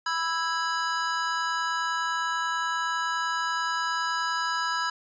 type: chord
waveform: square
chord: E major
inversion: second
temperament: just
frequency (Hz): 988.9 / 1318.5 / 1648.1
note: B5 / E6 / G#6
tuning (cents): +2 / 0 / -14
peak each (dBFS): -31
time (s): 0.06-4.9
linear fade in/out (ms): 5
effects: resampled to 16000 Hz